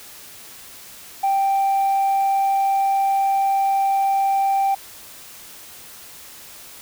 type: tone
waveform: sine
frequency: 784 Hz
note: G5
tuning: in tune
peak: -14 dBFS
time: 1.23-4.75 s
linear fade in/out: 10 ms
effects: tanh soft clip ceiling -14 dBFS + white hiss -41 dBFS RMS until 6.81 s